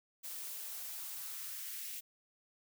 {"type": "noise with high-pass filter sweep", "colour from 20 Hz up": "blue", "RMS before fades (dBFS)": -44, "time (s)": [0.23, 2.01], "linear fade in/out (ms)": 20, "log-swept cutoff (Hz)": [300, 2400], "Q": 1.6, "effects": []}